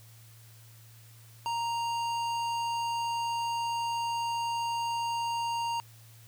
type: tone with hard clipping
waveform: triangle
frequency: 932.3 Hz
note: A#5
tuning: in tune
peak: -31 dBFS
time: 1.46-5.8 s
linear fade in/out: 0 ms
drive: 18 dB
effects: added 113 Hz sine -52 dBFS peak until 6.27 s + white hiss -58 dBFS RMS until 6.27 s